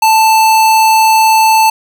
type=tone; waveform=square; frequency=882 Hz; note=A5; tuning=4 cents sharp; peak=-6 dBFS; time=0.02-1.7 s; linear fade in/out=5 ms; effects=none